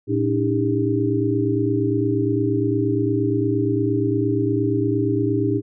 sine tone cluster, 114 / 287.6 / 316.2 / 398.9 Hz, A#2 / D4 / D#4 / G4, -38 / -36 / +28 / +30 cents, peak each -23 dBFS, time 0.07-5.62 s, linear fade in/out 50 ms, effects none

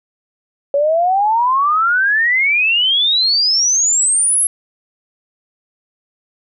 sine exponential sweep, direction up, 555 to 11175 Hz, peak -11 dBFS, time 0.74-4.47 s, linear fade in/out 2 ms, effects none

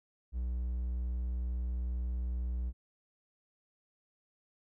triangle tone, 61.1 Hz, B1, 18 cents flat, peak -30 dBFS, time 0.32-2.73 s, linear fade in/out 50 ms, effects none

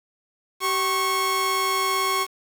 sawtooth tone pair together, 384.6 / 1096 Hz, G4 / C#6, -33 / -20 cents, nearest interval octave + tritone, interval 1813 cents, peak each -24 / -18 dBFS, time 0.6-2.27 s, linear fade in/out 50 ms, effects 7-bit

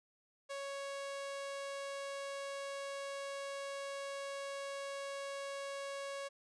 sawtooth tone, 555 Hz, C#5, 2 cents sharp, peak -37 dBFS, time 0.49-6.29 s, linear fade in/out 20 ms, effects resampled to 22050 Hz

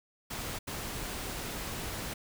pink noise bursts at uneven times, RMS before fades -38 dBFS, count 2, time 0.3-0.59 / 0.67-2.14 s, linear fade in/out 10 ms, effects none

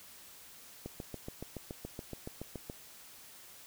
click train, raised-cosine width 2 ms, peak -27 dBFS, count 14, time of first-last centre 0.86-2.699 s, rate 7.07 Hz, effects white hiss -54 dBFS RMS until 3.66 s

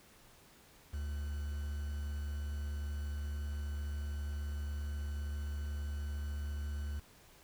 triangle tone with quantisation, 72.6 Hz, D2, 19 cents flat, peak -34 dBFS, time 0.93-7 s, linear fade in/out 10 ms, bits 9, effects pink hiss -61 dBFS RMS until 7.43 s

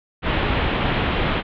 pink low-pass noise, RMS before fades -21 dBFS, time 0.22-1.43 s, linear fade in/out 50 ms, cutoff 3500 Hz, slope 48 dB/octave, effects none

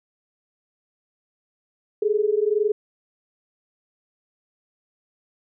sine tone pair together, 410 / 431.8 Hz, G#4 / A4, -22 / -33 cents, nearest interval minor second, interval 89 cents, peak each -21 dBFS, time 2.02-2.72 s, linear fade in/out 5 ms, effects none

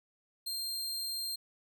sawtooth tone, 4186 Hz, C8, in tune, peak -32 dBFS, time 0.46-1.36 s, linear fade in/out 10 ms, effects none

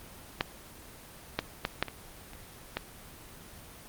clicks, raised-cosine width 0.3 ms, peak -10 / -10 / -12 / -9 / -21 / -29 / -15 dBFS, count 7, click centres 0.409 / 1.39 / 1.651 / 1.826 / 1.883 / 2.334 / 2.77 s, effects pink hiss -49 dBFS RMS until 3.88 s + Opus 24 kbps

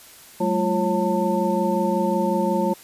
sine tone cluster, 189.4 / 214.9 / 347.2 / 545 / 895 Hz, F#3 / A3 / F4 / C#5 / A5, +41 / -41 / -10 / -29 / +29 cents, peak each -25 dBFS, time 0.4-2.74 s, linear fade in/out 10 ms, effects white hiss -46 dBFS RMS until 2.83 s + resampled to 32000 Hz

